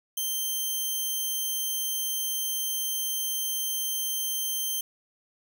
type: tone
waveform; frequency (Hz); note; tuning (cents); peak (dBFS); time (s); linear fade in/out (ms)
5% pulse; 3136; G7; 0; -19; 0.17-4.81; 5
effects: 9-bit